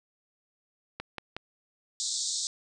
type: click train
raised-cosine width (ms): 0.3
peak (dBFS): -19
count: 3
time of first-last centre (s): 1-1.366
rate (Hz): 5.47
type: band-pass noise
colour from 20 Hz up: white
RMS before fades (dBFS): -32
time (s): 2-2.47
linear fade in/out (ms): 0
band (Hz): 3600 to 8300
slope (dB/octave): 96
effects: none